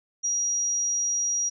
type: tone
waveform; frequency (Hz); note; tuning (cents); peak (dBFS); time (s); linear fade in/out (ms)
sine; 5740; F8; +47; -23; 0.23-1.5; 20
effects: none